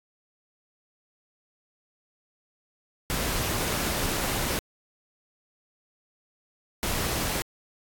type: noise bursts at uneven times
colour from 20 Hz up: pink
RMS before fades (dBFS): -28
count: 2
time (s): 3.1-4.59 / 6.83-7.42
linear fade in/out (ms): 0
effects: AAC 64 kbps